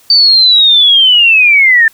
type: linear sweep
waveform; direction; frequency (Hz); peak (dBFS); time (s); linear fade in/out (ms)
sine; down; 4606 to 1760; -3; 0.1-1.88; 2
effects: white hiss -45 dBFS RMS until 1.93 s